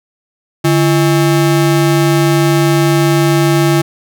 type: ring-modulated tone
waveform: square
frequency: 242.1 Hz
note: B3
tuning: 34 cents flat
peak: -6 dBFS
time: 0.64-3.82 s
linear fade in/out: 10 ms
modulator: 96.3 Hz
effects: none